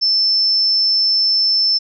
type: tone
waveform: sine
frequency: 5300 Hz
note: E8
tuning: 9 cents sharp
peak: -12 dBFS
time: 0.01-1.79 s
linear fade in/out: 20 ms
effects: none